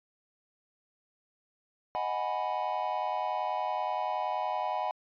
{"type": "chord", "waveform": "triangle", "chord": "G# minor seventh", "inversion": "second", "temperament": "equal", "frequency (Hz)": [622.3, 740, 830.6, 987.8], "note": ["D#5", "F#5", "G#5", "B5"], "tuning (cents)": [0, 0, 0, 0], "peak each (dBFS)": [-35, -32, -33, -33], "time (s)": [1.95, 4.91], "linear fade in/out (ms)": 0, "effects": ["resampled to 11025 Hz"]}